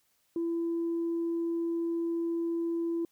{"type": "tone", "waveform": "sine", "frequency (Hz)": 335.7, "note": "E4", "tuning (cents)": 32, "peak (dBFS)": -27, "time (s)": [0.36, 3.05], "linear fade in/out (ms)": 2, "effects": ["tanh soft clip ceiling -25 dBFS", "white hiss -72 dBFS RMS until 3.11 s"]}